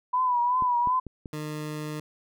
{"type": "tone with vibrato", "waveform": "sine", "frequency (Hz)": 987.8, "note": "B5", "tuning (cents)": 0, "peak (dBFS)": -21, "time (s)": [0.13, 1], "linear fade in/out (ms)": 10, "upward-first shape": "triangle", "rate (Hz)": 2.7, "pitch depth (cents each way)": 70}
{"type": "clicks", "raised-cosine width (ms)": 3, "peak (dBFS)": -25, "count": 4, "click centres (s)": [0.623, 0.873, 1.067, 1.258]}
{"type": "tone", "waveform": "20% pulse", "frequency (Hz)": 152.1, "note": "D#3", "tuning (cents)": -39, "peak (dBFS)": -27, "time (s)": [1.33, 2], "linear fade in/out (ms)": 2}
{"effects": []}